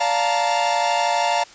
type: chord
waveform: 45% pulse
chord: Bb major seventh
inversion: first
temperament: equal with one note detuned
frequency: 579.6 / 698.5 / 880 / 932.3 Hz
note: D5 / F5 / A5 / Bb5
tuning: -23 / 0 / 0 / 0 cents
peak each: -27 / -22 / -23 / -23 dBFS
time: 0-1.44 s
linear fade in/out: 10 ms
effects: white hiss -45 dBFS RMS until 1.54 s + resampled to 16000 Hz